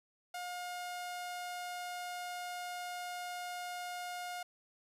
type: tone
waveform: sawtooth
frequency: 714 Hz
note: F5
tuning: 38 cents sharp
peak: -36 dBFS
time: 0.34-4.43 s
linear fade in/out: 5 ms
effects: resampled to 32000 Hz + 11-bit